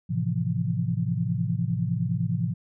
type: chord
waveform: sine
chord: F major seventh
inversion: first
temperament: equal with one note detuned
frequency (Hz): 109.56 / 130.81 / 164.81 / 174.61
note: A2 / C3 / E3 / F3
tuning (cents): -7 / 0 / 0 / 0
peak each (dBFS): -29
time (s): 0.09-2.54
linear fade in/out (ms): 20
effects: none